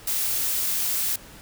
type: noise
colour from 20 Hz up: blue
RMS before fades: -25 dBFS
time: 0.07-1.16 s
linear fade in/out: 5 ms
effects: pink hiss -46 dBFS RMS until 1.41 s